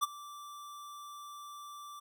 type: tone with ADSR envelope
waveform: square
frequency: 1170 Hz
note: D6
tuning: 7 cents flat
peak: -26 dBFS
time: 0.01-2 s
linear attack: 24 ms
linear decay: 22 ms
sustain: -20 dB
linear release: 11 ms
effects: none